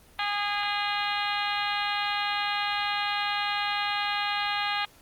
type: harmonic tone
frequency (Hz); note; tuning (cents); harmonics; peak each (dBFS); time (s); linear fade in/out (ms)
410; G#4; -22; 2 / 3 / 4 / 5 / 6 / 7 / 8 / 9 / 10; -31 / -33 / -34 / -35 / -36 / -36 / -37 / -38 / -38; 0.19-4.85; 2
effects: pink hiss -56 dBFS RMS until 5.01 s + Opus 24 kbps